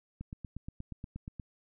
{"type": "click train", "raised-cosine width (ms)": 5, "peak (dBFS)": -28, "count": 11, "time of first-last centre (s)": [0.21, 1.398], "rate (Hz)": 8.42, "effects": []}